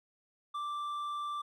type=tone with hard clipping; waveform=sine; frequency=1174.7 Hz; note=D6; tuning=in tune; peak=-36 dBFS; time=0.54-1.42 s; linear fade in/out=10 ms; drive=5 dB; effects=none